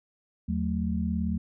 sine tone cluster, 79.8 / 183 / 221 Hz, D#2 / F#3 / A3, +44 / -19 / +8 cents, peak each -30 dBFS, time 0.48-1.38 s, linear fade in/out 10 ms, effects none

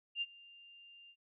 sine tone with ADSR envelope, 2794 Hz, F7, in tune, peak -32 dBFS, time 0.15-1.16 s, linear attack 65 ms, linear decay 38 ms, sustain -23 dB, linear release 63 ms, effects none

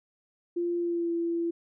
sine tone with pitch glide, 346.2 to 337.9 Hz, F4 to E4, -15 to +43 cents, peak -26 dBFS, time 0.56-1.51 s, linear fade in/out 10 ms, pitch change -42 cents, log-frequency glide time 0.78-1.12 s, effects none

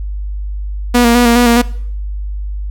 sawtooth tone with vibrato, 238.8 Hz, A#3, 42 cents sharp, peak -3 dBFS, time 0.94-1.62 s, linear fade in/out 10 ms, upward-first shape square, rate 4.8 Hz, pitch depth 30 cents each way, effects noise-tail reverb RT60 0.6 s tail -20 dB re dry + added 50 Hz sine -18 dBFS peak until 2.7 s

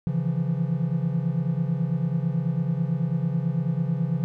triangle tone cluster, 137 / 162.9 / 172 Hz, C#3 / E3 / F3, -20 / -20 / -26 cents, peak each -25 dBFS, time 0.07-4.24 s, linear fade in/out 0 ms, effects none

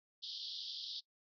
pink band-pass noise, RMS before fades -45 dBFS, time 0.22-1.01 s, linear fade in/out 20 ms, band 3200 to 5200 Hz, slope 96 dB/octave, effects noise-tail reverb RT60 0.1 s tail -22 dB re dry

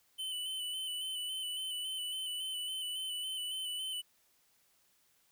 square tone with vibrato, 3018 Hz, F#7, 34 cents sharp, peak -37 dBFS, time 0.18-4.02 s, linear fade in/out 20 ms, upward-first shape square, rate 3.6 Hz, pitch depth 26 cents each way, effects white hiss -71 dBFS RMS until 5.31 s

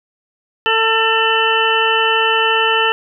harmonic tone with a mistuned harmonic, 447.1 Hz, A4, 28 cents sharp, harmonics 1 / 2 / 3 / 4 / 6 / 7, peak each -19 / -19 / -19 / -19 / -19 / -19 dBFS, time 0.66-2.92 s, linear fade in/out 0 ms, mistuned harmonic 7, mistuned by -73 cents, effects none

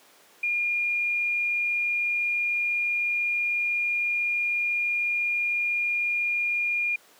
sine tone, 2418 Hz, D7, 50 cents sharp, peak -23 dBFS, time 0.43-6.96 s, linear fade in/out 5 ms, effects pink hiss -55 dBFS RMS until 7.19 s + high-pass 400 Hz 12 dB/octave

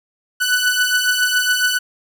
sawtooth beating tone pair, 1485 / 1492.2 Hz, F#6 / F#6, +6 / +14 cents, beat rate 7.2 Hz, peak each -16 / -13 dBFS, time 0.4-1.79 s, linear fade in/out 20 ms, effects none

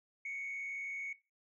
sine tone with frequency modulation, 2217 Hz, C#7, in tune, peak -37 dBFS, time 0.25-1.13 s, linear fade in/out 5 ms, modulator 98.6 Hz, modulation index 0.47, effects noise-tail reverb RT60 0.3 s tail -20 dB re dry + tanh soft clip ceiling -35 dBFS

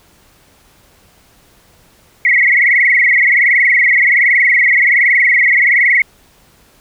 sine tone with frequency modulation, 2066 Hz, C7, 22 cents flat, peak -7 dBFS, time 2.25-6.02 s, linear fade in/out 2 ms, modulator 21.3 Hz, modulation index 7.7, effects pink hiss -49 dBFS RMS until 6.8 s

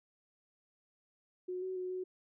sine tone with pitch steps, 364.6 / 374 / 366.4 / 369.2 Hz, F#4 / F#4 / F#4 / F#4, -25 / +19 / -17 / -4 cents, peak -36 dBFS, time 1.48-2.04 s, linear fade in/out 10 ms, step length 140 ms, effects none

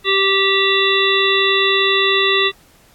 harmonic tone, 390 Hz, G4, 9 cents flat, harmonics 1 / 3 / 5 / 7 / 9 / 10, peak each -18 / -21 / -19 / -20 / -19 / -21 dBFS, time 0.04-2.52 s, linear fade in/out 50 ms, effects pink hiss -51 dBFS RMS until 2.94 s + AAC 64 kbps

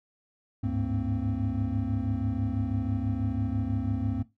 triangle tone cluster, 72 / 100.3 / 106.4 / 227.9 / 261.4 Hz, D2 / G2 / G#2 / A#3 / C4, -34 / +40 / +42 / -39 / -1 cents, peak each -35 / -28 / -33 / -32 / -30 dBFS, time 0.63-4.23 s, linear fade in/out 10 ms, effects noise-tail reverb RT60 0.2 s tail -17 dB re dry

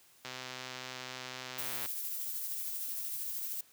click train, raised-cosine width 0.2 ms, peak -24 dBFS, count 207, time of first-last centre 0.25-1.859 s, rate 128 Hz
violet noise with tremolo, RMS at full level -37 dBFS, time 1.58-3.61 s, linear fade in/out 5 ms, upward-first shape triangle, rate 13 Hz, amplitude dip 30%
effects white hiss -63 dBFS RMS until 3.72 s + high-pass 80 Hz 12 dB/octave

